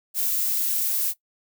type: noise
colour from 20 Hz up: violet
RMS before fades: -24 dBFS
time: 0.14-1.14 s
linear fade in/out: 50 ms
effects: noise-tail reverb RT60 0.1 s tail -18 dB re dry